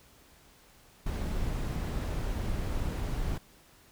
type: noise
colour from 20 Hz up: brown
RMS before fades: -32 dBFS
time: 1.06-3.38 s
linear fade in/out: 5 ms
effects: pink hiss -59 dBFS RMS until 3.91 s